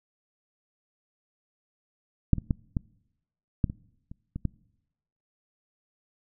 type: clicks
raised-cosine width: 5 ms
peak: -6 / -19 / -12 / -14 / -9 / -21 / -29 / -21 / -14 dBFS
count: 9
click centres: 2.333 / 2.383 / 2.508 / 2.768 / 3.642 / 3.699 / 4.115 / 4.36 / 4.453 s
effects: noise-tail reverb RT60 0.9 s tail -25 dB re dry